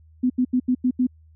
sine tone bursts at uneven times, 251.8 Hz, B3, 34 cents sharp, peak -16 dBFS, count 6, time 0.23-0.3 / 0.38-0.45 / 0.53-0.6 / 0.68-0.75 / 0.84-0.91 / 0.99-1.07 s, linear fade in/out 10 ms, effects added 79 Hz sine -49 dBFS peak until 1.35 s

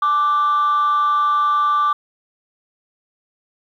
sine tone with frequency modulation, 1174.7 Hz, D6, in tune, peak -12 dBFS, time 0.02-1.93 s, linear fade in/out 5 ms, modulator 319 Hz, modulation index 0.28, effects tanh soft clip ceiling -12 dBFS + 9-bit

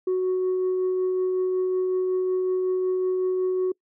sine tone with tremolo, 370 Hz, F#4, in tune, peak -18 dBFS, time 0.07-3.72 s, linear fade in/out 5 ms, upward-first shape triangle, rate 5.4 Hz, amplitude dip 25%, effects noise-tail reverb RT60 0.1 s tail -26 dB re dry + tanh soft clip ceiling -19 dBFS

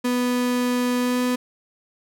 35% pulse tone with pitch glide, 247 to 249 Hz, B3 to B3, 0 to +14 cents, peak -18 dBFS, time 0.04-1.36 s, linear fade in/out 10 ms, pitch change +14 cents, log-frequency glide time 0.99-1.21 s, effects none

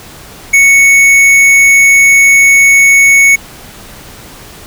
sine tone with tanh clipping, 2217 Hz, C#7, in tune, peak -4 dBFS, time 0.53-3.36 s, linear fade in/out 10 ms, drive 14 dB, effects pink hiss -32 dBFS RMS until 4.66 s

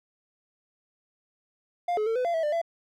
triangle tone with pitch steps, 702 / 426.5 / 451.2 / 503 / 685 / 651 / 596 / 672 Hz, F5 / G#4 / A4 / B4 / F5 / E5 / D5 / E5, +9 / +46 / +44 / +32 / -34 / -22 / +25 / +33 cents, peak -22 dBFS, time 1.88-2.616 s, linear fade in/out 5 ms, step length 92 ms, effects none

